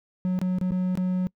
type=tone with dropouts; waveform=triangle; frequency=183.4 Hz; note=F#3; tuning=15 cents flat; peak=-20 dBFS; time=0.25-1.27 s; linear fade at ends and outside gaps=0 ms; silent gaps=0.39-0.415 / 0.585-0.613 / 0.708-0.719 / 0.954-0.974 s; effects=noise-tail reverb RT60 0.1 s tail -25 dB re dry